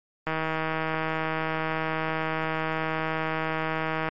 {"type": "click train", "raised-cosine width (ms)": 0.5, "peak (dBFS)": -13, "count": 608, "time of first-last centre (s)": [0.27, 4.088], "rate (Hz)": 159, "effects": ["MP3 48 kbps"]}